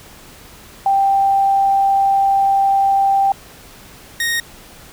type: tone pair in turn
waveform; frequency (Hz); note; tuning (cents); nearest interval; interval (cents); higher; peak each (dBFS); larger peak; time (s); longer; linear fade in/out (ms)
sine / sawtooth; 786 / 1863; G5 / A#6; +4 / -2; octave + minor third; 1494; second; -11 / -13; first; 0.86-3.32 / 4.2-4.4; first; 2
effects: pink hiss -41 dBFS RMS until 4.92 s